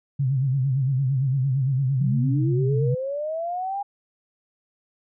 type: tone with vibrato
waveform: sine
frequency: 133.4 Hz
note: C3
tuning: 34 cents sharp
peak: -19 dBFS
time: 0.19-2.95 s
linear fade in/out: 10 ms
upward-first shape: sine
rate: 8.8 Hz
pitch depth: 100 cents each way
type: linear sweep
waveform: sine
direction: up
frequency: 165.3 to 815 Hz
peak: -25 dBFS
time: 2-3.83 s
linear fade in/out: 10 ms
effects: none